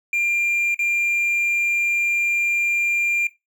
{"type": "tone with dropouts", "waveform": "triangle", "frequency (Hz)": 2390, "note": "D7", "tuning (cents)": 30, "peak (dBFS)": -17, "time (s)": [0.13, 3.27], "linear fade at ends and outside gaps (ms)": 2, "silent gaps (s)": [0.745, 0.791], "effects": ["noise-tail reverb RT60 0.2 s tail -17 dB re dry"]}